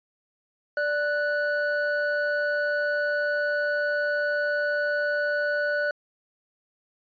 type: tone pair together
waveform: triangle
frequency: 587.3 / 1480 Hz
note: D5 / F#6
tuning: 0 / 0 cents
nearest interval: octave + major third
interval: 1600 cents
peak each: -24 dBFS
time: 0.77-5.91 s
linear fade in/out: 2 ms
effects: resampled to 11025 Hz